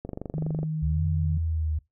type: click train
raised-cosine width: 2 ms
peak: -20 dBFS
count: 15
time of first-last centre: 0.05-0.631 s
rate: 24.1 Hz
type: tone with pitch glide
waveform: sine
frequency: 156.4 to 154.16 Hz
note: D#3 to D#3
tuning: +9 to -16 cents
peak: -26 dBFS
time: 0.34-1.38 s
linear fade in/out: 10 ms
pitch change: -25 cents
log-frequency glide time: 0.74-1.15 s
type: linear two-way sweep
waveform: sine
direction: up then down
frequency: 69.3 to 87.6 to 76.3 Hz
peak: -24 dBFS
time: 0.82-1.79 s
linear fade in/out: 10 ms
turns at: 1.04 s
effects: noise-tail reverb RT60 0.2 s tail -22 dB re dry